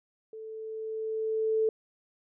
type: tone with level ramp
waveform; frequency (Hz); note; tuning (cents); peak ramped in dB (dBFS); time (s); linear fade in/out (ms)
sine; 440; A4; 0; -40 to -22; 0.33-1.69; 2
effects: none